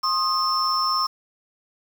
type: tone cluster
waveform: sine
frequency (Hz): 1065 / 1242 / 5340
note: C6 / D#6 / E8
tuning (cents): +30 / -3 / +22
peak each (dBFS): -24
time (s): 0.03-1.07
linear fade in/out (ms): 10
effects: 7-bit